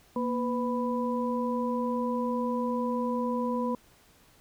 sine tone cluster, 237.2 / 499.3 / 990 Hz, A#3 / B4 / B5, +30 / +19 / +4 cents, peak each -29 / -32 / -33 dBFS, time 0.16-3.75 s, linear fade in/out 2 ms, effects pink hiss -60 dBFS RMS until 4.4 s

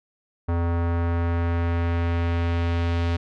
square tone with low-pass filter sweep, 85.1 Hz, F2, 44 cents flat, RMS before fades -23 dBFS, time 0.48-3.17 s, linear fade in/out 10 ms, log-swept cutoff 1200 to 3700 Hz, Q 1.1, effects none

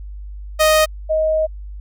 sawtooth / sine tone pair in turn, 622.3 / 628.1 Hz, D#5 / D#5, 0 / +16 cents, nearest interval unison, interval 16 cents, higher second, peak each -7 / -14 dBFS, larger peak first, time 0.59-0.86 / 1.09-1.47 s, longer second, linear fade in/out 20 ms, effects added 50 Hz sine -29 dBFS peak until 1.8 s

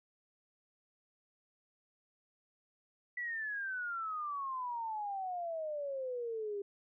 sine exponential sweep, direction down, 1975.5 to 396.4 Hz, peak -36 dBFS, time 3.17-6.62 s, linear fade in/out 5 ms, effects none

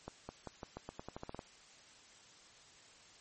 accelerating click train, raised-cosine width 1 ms, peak -29 dBFS, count 13, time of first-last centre 0.08-1.392 s, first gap 210 ms, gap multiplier 0.87, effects white hiss -60 dBFS RMS until 3.2 s + MP3 32 kbps

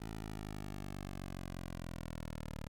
10% pulse linear sweep, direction down, 55 to 37.15 Hz, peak -34 dBFS, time 0-2.68 s, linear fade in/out 10 ms, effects none

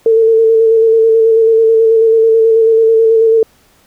sine tone with vibrato, 449.1 Hz, A4, 35 cents sharp, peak -5 dBFS, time 0.06-3.43 s, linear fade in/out 2 ms, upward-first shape square, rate 9.2 Hz, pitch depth 19 cents each way, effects pink hiss -50 dBFS RMS until 3.86 s

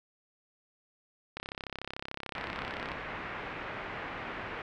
click train, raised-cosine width 0.3 ms, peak -21 dBFS, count 53, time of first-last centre 1.37-2.918 s, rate 33.6 Hz
white low-pass noise, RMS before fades -40 dBFS, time 2.35-4.62 s, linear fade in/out 2 ms, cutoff 2200 Hz, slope 24 dB/octave
effects none

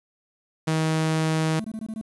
sawtooth tone, 158.7 Hz, D#3, 35 cents sharp, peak -17 dBFS, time 0.67-1.6 s, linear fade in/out 10 ms
triangle tone bursts, 219.5 Hz, A3, 4 cents flat, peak -27 dBFS, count 6, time 1.59-2.013 s, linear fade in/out 2 ms, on 53 ms, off 21 ms
effects resampled to 24000 Hz + 9-bit

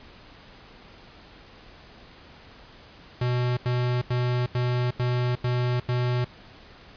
square tone bursts, 123.47 Hz, B2, in tune, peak -23 dBFS, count 7, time 3.21-6.246 s, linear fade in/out 5 ms, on 360 ms, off 86 ms, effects pink hiss -49 dBFS RMS until 6.96 s + resampled to 11025 Hz

